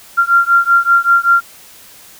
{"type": "beating tone pair", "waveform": "sine", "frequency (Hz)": [1381, 1386.2], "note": ["F6", "F6"], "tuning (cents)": [-20, -13], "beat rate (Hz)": 5.2, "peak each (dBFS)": -11, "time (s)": [0.17, 1.41], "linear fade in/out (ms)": 20, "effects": ["white hiss -40 dBFS RMS until 2.19 s"]}